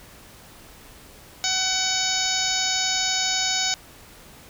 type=harmonic tone; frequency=752 Hz; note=F#5; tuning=28 cents sharp; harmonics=1 / 2 / 3 / 4 / 5 / 6 / 7 / 8 / 9; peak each=-32 / -32 / -31 / -32 / -28 / -30 / -28 / -32 / -28 dBFS; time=1.44-3.74 s; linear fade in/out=0 ms; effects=pink hiss -47 dBFS RMS until 4.49 s